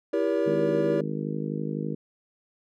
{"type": "chord", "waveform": "triangle", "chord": "E diminished seventh", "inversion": "none", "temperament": "just", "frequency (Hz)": [329.6, 395.6, 474.7, 569.6], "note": ["E4", "G4", "Bb4", "Db5"], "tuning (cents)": [0, 16, 31, 47], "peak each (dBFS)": -26, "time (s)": [0.13, 1.01], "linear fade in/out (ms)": 5}
{"type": "harmonic tone", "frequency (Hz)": 51.91, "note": "G#1", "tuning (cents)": 0, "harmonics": [3, 4, 5, 6, 7, 8, 9], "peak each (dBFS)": [-32, -33, -36, -36, -41, -39, -38], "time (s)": [0.46, 1.95], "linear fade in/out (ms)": 10}
{"effects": []}